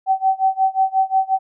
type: tone with tremolo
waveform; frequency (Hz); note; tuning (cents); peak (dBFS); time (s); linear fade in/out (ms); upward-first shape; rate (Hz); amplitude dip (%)
sine; 766; G5; -40; -11; 0.06-1.39; 50; sine; 5.6; 95
effects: none